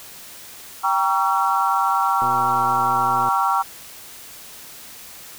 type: chord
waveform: sine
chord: G diminished seventh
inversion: none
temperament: just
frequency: 784 / 940.8 / 1128.9 / 1354.7 Hz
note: G5 / Bb5 / Db6 / Fb6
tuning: 0 / +16 / +31 / +47 cents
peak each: -22 dBFS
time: 0.83-3.63 s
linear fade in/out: 20 ms
type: click train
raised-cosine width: 2 ms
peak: -21 dBFS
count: 130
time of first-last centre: 2.22-3.286 s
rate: 121 Hz
effects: white hiss -40 dBFS RMS until 5.38 s